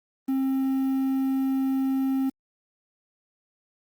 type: tone with quantisation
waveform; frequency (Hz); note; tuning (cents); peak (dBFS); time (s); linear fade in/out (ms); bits
triangle; 266.7; C4; +33; -20; 0.28-2.3; 10; 8
effects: Opus 32 kbps